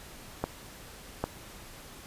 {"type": "clicks", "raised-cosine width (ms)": 1, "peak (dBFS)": -14, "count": 2, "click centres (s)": [0.44, 1.24], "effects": ["pink hiss -48 dBFS RMS until 2.06 s", "resampled to 32000 Hz"]}